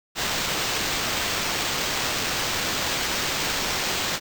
violet noise with sample-and-hold, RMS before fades -26 dBFS, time 0.15-4.2 s, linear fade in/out 50 ms, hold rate 11025 Hz, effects none

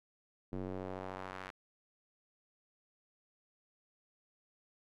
square tone with band-pass filter sweep, 46.87 Hz, F#1, 23 cents sharp, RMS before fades -43 dBFS, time 0.52-1.51 s, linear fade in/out 10 ms, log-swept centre 290 to 1700 Hz, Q 1.1, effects none

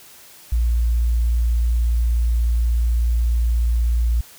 sine tone, 58.27 Hz, A#1, in tune, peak -15 dBFS, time 0.52-4.21 s, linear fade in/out 5 ms, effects white hiss -45 dBFS RMS until 4.38 s

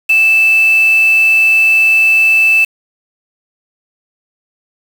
sine tone with quantisation, 2637 Hz, E7, in tune, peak -6 dBFS, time 0.09-2.65 s, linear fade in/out 10 ms, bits 4, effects none

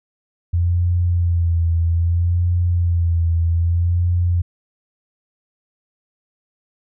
sine tone with vibrato, 85.7 Hz, F2, 32 cents flat, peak -14 dBFS, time 0.53-4.42 s, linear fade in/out 10 ms, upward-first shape sine, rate 0.62 Hz, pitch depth 45 cents each way, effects none

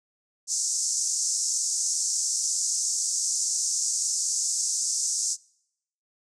pink band-pass noise, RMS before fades -27 dBFS, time 0.47-5.37 s, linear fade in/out 50 ms, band 5600 to 8300 Hz, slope 48 dB/octave, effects noise-tail reverb RT60 0.8 s tail -26 dB re dry

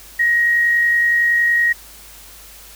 sine tone with amplitude modulation, 1887 Hz, A#6, 21 cents sharp, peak -11 dBFS, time 0.19-1.73 s, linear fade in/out 10 ms, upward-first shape sine, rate 50.7 Hz, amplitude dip 25%, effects added 50 Hz sine -46 dBFS peak until 2.75 s + white hiss -41 dBFS RMS until 2.75 s

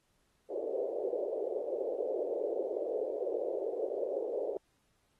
white band-pass noise, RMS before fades -35 dBFS, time 0.5-4.57 s, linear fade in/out 2 ms, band 380 to 570 Hz, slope 48 dB/octave, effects pink hiss -75 dBFS RMS until 5.19 s + AAC 32 kbps

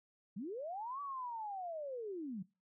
sine linear two-way sweep, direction up then down, 170 to 1155 to 170 Hz, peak -40 dBFS, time 0.36-2.43 s, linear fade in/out 10 ms, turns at 1.01 s, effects noise-tail reverb RT60 0.3 s tail -23 dB re dry

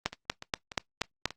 two click trains, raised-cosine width 0.2 ms, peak -9 / -22 dBFS, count 6 / 5, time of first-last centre 0.06-1.256 / 0.13-1.306 s, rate 4.18 / 3.4 Hz, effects noise-tail reverb RT60 0.1 s tail -18 dB re dry + Opus 24 kbps

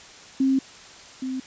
sine tone pair in turn, 267 / 260.1 Hz, C4 / C4, +35 / -10 cents, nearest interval unison, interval 45 cents, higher first, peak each -17 / -26 dBFS, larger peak first, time 0.4-0.59 / 1.22-1.4 s, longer first, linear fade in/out 5 ms, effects white hiss -45 dBFS RMS until 1.46 s + resampled to 16000 Hz

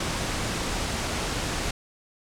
pink low-pass noise, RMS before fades -29 dBFS, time 0-1.71 s, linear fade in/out 5 ms, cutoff 8900 Hz, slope 24 dB/octave, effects none

